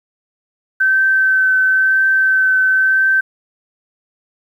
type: tone with vibrato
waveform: sine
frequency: 1539 Hz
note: G6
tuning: 32 cents flat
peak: -10 dBFS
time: 0.8-3.21 s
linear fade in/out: 10 ms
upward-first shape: triangle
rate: 0.98 Hz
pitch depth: 17 cents each way
effects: 8-bit